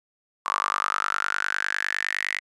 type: tone with high-pass filter sweep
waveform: sawtooth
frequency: 49.83 Hz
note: G1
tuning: 29 cents sharp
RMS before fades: -27 dBFS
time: 0.45-2.4 s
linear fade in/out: 20 ms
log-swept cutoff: 1100 to 2000 Hz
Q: 8.8
effects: resampled to 22050 Hz